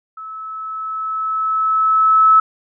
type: tone with level ramp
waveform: sine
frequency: 1300 Hz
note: E6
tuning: 24 cents flat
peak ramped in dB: -29 to -6 dBFS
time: 0.17-2.4 s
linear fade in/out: 5 ms
effects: none